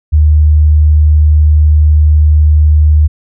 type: tone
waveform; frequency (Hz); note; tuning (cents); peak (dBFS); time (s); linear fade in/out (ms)
sine; 76; D#2; -40; -3; 0.12-3.08; 20
effects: none